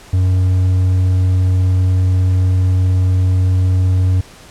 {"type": "tone", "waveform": "triangle", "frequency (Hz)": 92.5, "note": "F#2", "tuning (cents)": 0, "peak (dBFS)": -8, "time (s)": [0.13, 4.21], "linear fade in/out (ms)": 5, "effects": ["pink hiss -40 dBFS RMS until 4.5 s", "low-pass 10000 Hz 12 dB/octave"]}